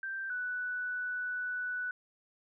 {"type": "tone pair in turn", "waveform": "sine", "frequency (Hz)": [1568, 1485.1], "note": ["G6", "F#6"], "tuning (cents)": [0, 6], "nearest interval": "minor second", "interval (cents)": 94, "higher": "first", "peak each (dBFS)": [-35, -33], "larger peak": "second", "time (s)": [[0.03, 0.3], [0.3, 1.91]], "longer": "second", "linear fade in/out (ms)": 2, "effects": []}